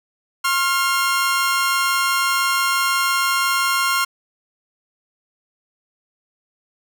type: tone pair together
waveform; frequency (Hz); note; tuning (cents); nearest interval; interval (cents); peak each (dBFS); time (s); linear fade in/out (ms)
sawtooth; 1071.2 / 1393; C6 / F6; +40 / -5; perfect fourth; 455; -16; 0.44-4.05; 10
effects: none